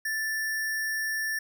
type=tone with sample-and-hold; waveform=sine; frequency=1760 Hz; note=A6; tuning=in tune; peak=-27 dBFS; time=0.05-1.39 s; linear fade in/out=5 ms; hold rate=7350 Hz; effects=none